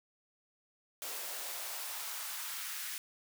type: noise with high-pass filter sweep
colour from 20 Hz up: white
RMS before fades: -41 dBFS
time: 1.02-2.98 s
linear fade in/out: 0 ms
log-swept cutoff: 430 to 1700 Hz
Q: 1.4
effects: none

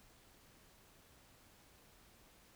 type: silence
effects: pink hiss -65 dBFS RMS until 2.55 s

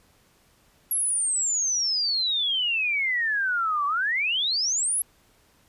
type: exponential two-way sweep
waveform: sine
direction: down then up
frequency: 11410 to 1124 to 11410 Hz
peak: -22 dBFS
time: 0.91-5.02 s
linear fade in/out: 2 ms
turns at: 3.86 s
effects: pink hiss -61 dBFS RMS until 5.68 s + resampled to 32000 Hz

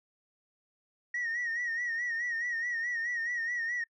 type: tone with vibrato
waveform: sine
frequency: 1887 Hz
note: A#6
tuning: 21 cents sharp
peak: -29 dBFS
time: 1.14-3.84 s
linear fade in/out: 5 ms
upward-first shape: sine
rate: 4.7 Hz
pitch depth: 68 cents each way
effects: noise-tail reverb RT60 0.1 s tail -25 dB re dry + tanh soft clip ceiling -28 dBFS

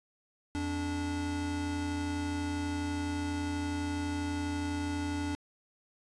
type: tone pair together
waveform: square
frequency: 85.88 / 289.8 Hz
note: F2 / D4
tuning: -29 / -23 cents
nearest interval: octave + major sixth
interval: 2106 cents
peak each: -37 / -34 dBFS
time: 0.55-5.35 s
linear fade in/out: 0 ms
effects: resampled to 22050 Hz

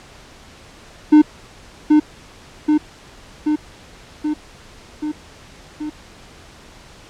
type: tone with echo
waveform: triangle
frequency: 302.9 Hz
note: D#4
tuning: 46 cents flat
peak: -3 dBFS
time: 1.12-1.22 s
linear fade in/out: 10 ms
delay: 780 ms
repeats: 6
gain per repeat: -3 dB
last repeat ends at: 5.9 s
effects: pink hiss -43 dBFS RMS until 7.09 s + low-pass 7000 Hz 12 dB/octave

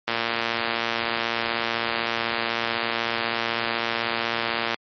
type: click train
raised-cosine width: 0.3 ms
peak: -7 dBFS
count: 542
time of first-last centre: 0.08-4.744 s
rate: 116 Hz
effects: high-pass 200 Hz 12 dB/octave + MP3 32 kbps

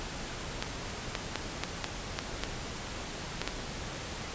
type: clicks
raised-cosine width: 0.2 ms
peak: -13 dBFS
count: 9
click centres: 0.625 / 1.152 / 1.357 / 1.636 / 1.843 / 2.189 / 2.436 / 3.416 / 3.476 s
effects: pink hiss -39 dBFS RMS until 4.34 s + resampled to 16000 Hz

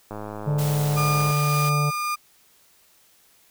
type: click train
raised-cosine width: 1 ms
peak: -20 dBFS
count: 127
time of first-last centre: 0.11-1.31 s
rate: 105 Hz
type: harmonic tone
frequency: 146.83 Hz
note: D3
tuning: in tune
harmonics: 1 / 3 / 4 / 5 / 6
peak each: -20 / -35 / -35 / -39 / -41 dBFS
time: 0.46-1.91 s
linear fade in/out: 20 ms
type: high-pass noise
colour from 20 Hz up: white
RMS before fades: -34 dBFS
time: 0.58-1.7 s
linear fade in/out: 10 ms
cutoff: 280 Hz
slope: 96 dB/octave
type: tone with tremolo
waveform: 35% pulse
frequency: 1210 Hz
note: D#6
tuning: 49 cents flat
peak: -21 dBFS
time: 0.96-2.16 s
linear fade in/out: 20 ms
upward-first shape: sine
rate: 1.8 Hz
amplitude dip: 25%
effects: white hiss -58 dBFS RMS until 3.5 s

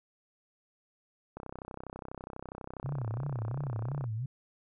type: click train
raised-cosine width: 1 ms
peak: -27 dBFS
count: 87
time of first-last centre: 1.37-4.041 s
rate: 32.2 Hz
type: tone with vibrato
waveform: sine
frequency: 125 Hz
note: B2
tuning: 21 cents sharp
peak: -32 dBFS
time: 2.84-4.26 s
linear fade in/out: 5 ms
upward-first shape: sine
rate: 2.9 Hz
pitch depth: 250 cents each way
effects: none

